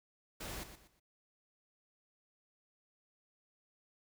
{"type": "noise with echo", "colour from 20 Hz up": "pink", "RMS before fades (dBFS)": -44, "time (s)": [0.4, 0.64], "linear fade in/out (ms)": 10, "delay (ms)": 120, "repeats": 3, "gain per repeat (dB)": -10, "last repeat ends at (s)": 1, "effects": []}